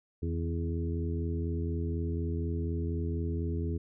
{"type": "harmonic tone with a mistuned harmonic", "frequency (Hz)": 84.1, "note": "E2", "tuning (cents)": 35, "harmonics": [1, 2, 3, 4, 5], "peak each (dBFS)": [-31, -38, -39, -40, -41], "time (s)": [0.22, 3.78], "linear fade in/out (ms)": 10, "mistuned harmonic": 2, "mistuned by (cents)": -59, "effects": []}